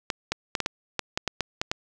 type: clicks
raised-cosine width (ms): 0.2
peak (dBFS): -8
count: 11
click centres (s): 0.102 / 0.32 / 0.552 / 0.603 / 0.661 / 0.993 / 1.175 / 1.277 / 1.407 / 1.615 / 1.715
effects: none